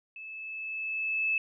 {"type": "tone with level ramp", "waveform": "sine", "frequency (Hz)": 2612, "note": "E7", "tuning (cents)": -17, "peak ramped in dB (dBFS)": [-41, -24], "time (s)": [0.16, 1.38], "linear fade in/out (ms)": 2, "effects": []}